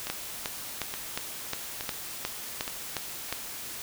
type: two click trains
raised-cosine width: 0.2 ms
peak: -16 / -12 dBFS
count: 4 / 10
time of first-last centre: 0.07-2.679 / 0.1-3.326 s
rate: 1.15 / 2.79 Hz
effects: white hiss -39 dBFS RMS until 3.82 s